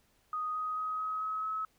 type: tone with pitch steps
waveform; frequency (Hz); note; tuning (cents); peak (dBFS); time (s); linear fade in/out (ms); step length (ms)
sine; 1244.5 / 1253.2 / 1261.9 / 1270.6 / 1279.5 / 1288.4; D#6 / D#6 / D#6 / D#6 / D#6 / E6; 0 / +12 / +24 / +36 / +48 / -40; -32; 0.33-1.65; 2; 220
effects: pink hiss -70 dBFS RMS until 1.78 s